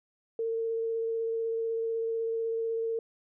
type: tone with vibrato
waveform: sine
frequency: 454 Hz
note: A#4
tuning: 46 cents flat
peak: -28 dBFS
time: 0.39-2.99 s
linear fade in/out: 2 ms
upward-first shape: sine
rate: 16 Hz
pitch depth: 11 cents each way
effects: none